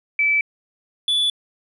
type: tone pair in turn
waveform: sine / triangle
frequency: 2311 / 3453 Hz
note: D7 / A7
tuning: -28 / -33 cents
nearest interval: perfect fifth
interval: 695 cents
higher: second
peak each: -15 / -15 dBFS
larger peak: neither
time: 0.19-0.41 / 1.08-1.3 s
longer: neither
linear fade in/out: 2 ms
effects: resampled to 32000 Hz